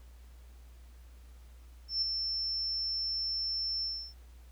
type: tone with ADSR envelope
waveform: sine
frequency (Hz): 5360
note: E8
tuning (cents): +28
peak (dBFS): -26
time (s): 1.88-4.14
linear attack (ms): 140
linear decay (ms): 9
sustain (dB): -5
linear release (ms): 310
effects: added 60 Hz sine -50 dBFS peak until 4.51 s + pink hiss -65 dBFS RMS until 4.51 s